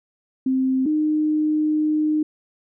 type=tone pair in turn; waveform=sine; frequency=261.8 / 306.2 Hz; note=C4 / D#4; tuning=+1 / -28 cents; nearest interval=minor third; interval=271 cents; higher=second; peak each=-17 dBFS; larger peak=neither; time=0.46-0.86 / 0.86-2.23 s; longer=second; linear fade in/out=5 ms; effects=none